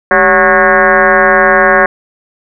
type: tone with frequency modulation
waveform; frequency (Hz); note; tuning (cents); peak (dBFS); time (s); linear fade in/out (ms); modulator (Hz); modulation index
sine; 1100; C#6; -14; -4; 0.11-1.86; 2; 178; 4.2
effects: none